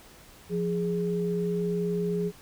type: tone pair together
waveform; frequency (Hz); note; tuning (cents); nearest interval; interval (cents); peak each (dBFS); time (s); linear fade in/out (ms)
sine; 174.61 / 415.3; F3 / G#4; 0 / 0; octave + minor third; 1500; -28; 0.49-2.32; 50
effects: pink hiss -52 dBFS RMS until 2.41 s